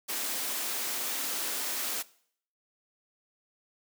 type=high-pass noise; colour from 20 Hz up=white; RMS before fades=-33 dBFS; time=0.08-2.03 s; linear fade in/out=20 ms; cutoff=210 Hz; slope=96 dB/octave; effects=noise-tail reverb RT60 0.6 s tail -20 dB re dry